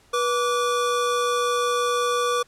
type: tone pair together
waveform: square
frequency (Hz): 486.9 / 1158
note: B4 / D6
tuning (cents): -25 / -25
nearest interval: octave + minor third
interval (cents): 1500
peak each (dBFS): -24 / -24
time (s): 0.13-2.43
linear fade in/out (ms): 10
effects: pink hiss -57 dBFS RMS until 2.47 s + low-pass 10000 Hz 12 dB/octave